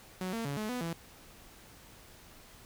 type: tone with pitch steps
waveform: sawtooth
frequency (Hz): 184.9 / 228.3 / 141.5 / 214.3 / 248.2 / 166.9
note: F#3 / A#3 / C#3 / A3 / B3 / E3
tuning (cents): -1 / -36 / +36 / -45 / +9 / +22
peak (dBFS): -30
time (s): 0.21-0.93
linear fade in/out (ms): 2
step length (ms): 120
effects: pink hiss -55 dBFS RMS until 2.65 s